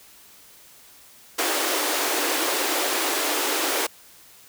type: high-pass noise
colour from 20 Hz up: pink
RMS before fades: -24 dBFS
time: 1.38-3.87 s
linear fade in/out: 10 ms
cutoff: 280 Hz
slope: 96 dB/octave
effects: white hiss -50 dBFS RMS until 4.48 s